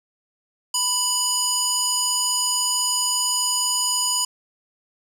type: tone with band-pass filter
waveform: square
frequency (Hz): 987.8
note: B5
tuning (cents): 0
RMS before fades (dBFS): -22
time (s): 0.74-4.25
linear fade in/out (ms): 5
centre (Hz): 7100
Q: 1.9
effects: 9-bit